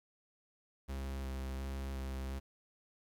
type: tone with vibrato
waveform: 45% pulse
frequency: 66.8 Hz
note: C2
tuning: 36 cents sharp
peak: -38 dBFS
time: 0.88-2.4 s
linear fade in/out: 20 ms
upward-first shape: square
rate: 1.4 Hz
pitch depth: 13 cents each way
effects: 11-bit